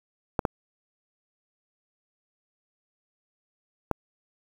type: clicks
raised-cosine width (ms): 1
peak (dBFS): -9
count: 3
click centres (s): 0.392 / 0.452 / 3.913
effects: 7-bit